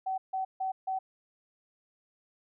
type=tone bursts; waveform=sine; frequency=760 Hz; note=F#5; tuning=46 cents sharp; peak=-29 dBFS; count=4; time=0.06-0.99 s; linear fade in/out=10 ms; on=120 ms; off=150 ms; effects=none